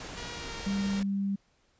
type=noise; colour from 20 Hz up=pink; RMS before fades=-41 dBFS; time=0-1.03 s; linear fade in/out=2 ms
type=tone with pitch glide; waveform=5% pulse; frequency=478 to 462.5 Hz; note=A#4 to A#4; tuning=+43 to -14 cents; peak=-29 dBFS; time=0.17-1 s; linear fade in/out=5 ms; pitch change=-57 cents; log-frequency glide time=0.32-0.51 s
type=tone; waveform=sine; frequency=197.7 Hz; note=G3; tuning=15 cents sharp; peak=-27 dBFS; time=0.66-1.36 s; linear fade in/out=10 ms
effects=pink hiss -69 dBFS RMS until 1.79 s + resampled to 16000 Hz